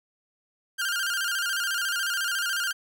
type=tone with vibrato; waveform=sawtooth; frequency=1491 Hz; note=F#6; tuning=13 cents sharp; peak=-22 dBFS; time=0.78-2.73 s; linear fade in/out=20 ms; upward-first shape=square; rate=14 Hz; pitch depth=92 cents each way; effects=none